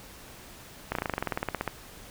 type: slowing click train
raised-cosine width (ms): 0.5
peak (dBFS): -13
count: 17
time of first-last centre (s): 0.92-1.677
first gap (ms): 32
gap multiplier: 1.05
effects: pink hiss -48 dBFS RMS until 2.1 s